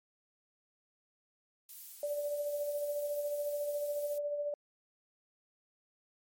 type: noise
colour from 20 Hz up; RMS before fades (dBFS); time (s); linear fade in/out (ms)
violet; -47; 1.69-4.18; 2
type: tone with tremolo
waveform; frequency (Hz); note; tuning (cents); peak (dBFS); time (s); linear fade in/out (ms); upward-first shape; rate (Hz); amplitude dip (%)
sine; 584; D5; -10; -31; 2.03-4.54; 2; sine; 14; 40
effects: MP3 64 kbps